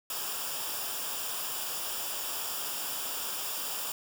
white noise with comb filter, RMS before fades -35 dBFS, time 0.1-3.92 s, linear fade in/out 2 ms, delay 0.48 ms, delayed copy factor -0.65, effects none

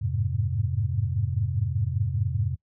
sine tone cluster, 87.6 / 103 / 108 / 131.5 Hz, F2 / G#2 / A2 / C3, +6 / -14 / -32 / +9 cents, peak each -29 dBFS, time 0.01-2.56 s, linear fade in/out 20 ms, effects noise-tail reverb RT60 0.1 s tail -21 dB re dry

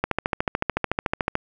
click train, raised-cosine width 0.5 ms, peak -6 dBFS, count 19, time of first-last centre 0.04-1.354 s, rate 13.7 Hz, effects none

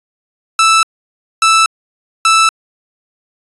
sawtooth tone bursts, 1318.5 Hz, E6, in tune, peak -3 dBFS, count 3, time 0.59-2.49 s, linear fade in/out 2 ms, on 240 ms, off 590 ms, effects resampled to 24000 Hz

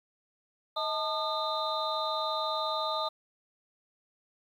sine tone cluster, 631 / 885 / 1214 / 3650 / 4023 Hz, D#5 / A5 / D#6 / A#7 / B7, +24 / +10 / -43 / -37 / +31 cents, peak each -34 / -35 / -33 / -37 / -38 dBFS, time 0.76-3.09 s, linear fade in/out 10 ms, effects tanh soft clip ceiling -18 dBFS + 10-bit

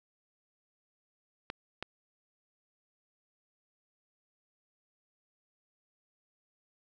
clicks, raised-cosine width 0.3 ms, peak -20 dBFS, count 2, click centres 1.501 / 1.826 s, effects none

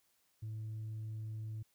triangle tone with tanh clipping, 109.3 Hz, A2, 11 cents flat, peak -40 dBFS, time 0.42-1.63 s, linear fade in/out 10 ms, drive 6 dB, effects white hiss -75 dBFS RMS until 1.74 s

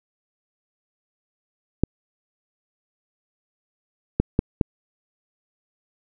clicks, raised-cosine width 3 ms, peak -4 dBFS, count 4, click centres 1.836 / 4.2 / 4.391 / 4.612 s, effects none

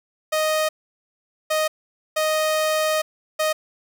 sawtooth tone bursts at uneven times, 622.3 Hz, D#5, in tune, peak -15 dBFS, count 4, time 0.32-0.69 / 1.5-1.68 / 2.16-3.02 / 3.39-3.53 s, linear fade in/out 10 ms, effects none

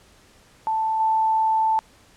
sine tone with level steps, 882 Hz, A5, 4 cents sharp, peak -20 / -17 dBFS, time 0.67-1.79 s, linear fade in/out 0 ms, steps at 1 s, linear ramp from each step 2 ms, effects pink hiss -54 dBFS RMS until 2.16 s + low-pass 10000 Hz 12 dB/octave

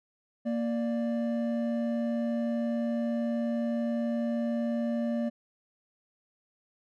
triangle tone pair together, 233.4 / 588.1 Hz, A#3 / D5, +2 / +2 cents, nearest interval octave + major third, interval 1600 cents, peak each -26 / -32 dBFS, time 0.45-5.3 s, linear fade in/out 20 ms, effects none

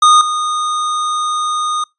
square tone with level steps, 1231 Hz, D#6, 19 cents flat, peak -6 / -16 dBFS, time 0.02-1.84 s, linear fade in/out 5 ms, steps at 0.21 s, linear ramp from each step 2 ms, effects noise-tail reverb RT60 0.2 s tail -25 dB re dry + resampled to 22050 Hz

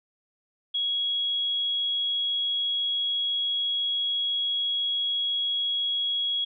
sine tone, 3322 Hz, G#7, in tune, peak -24 dBFS, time 0.74-6.45 s, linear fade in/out 10 ms, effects none

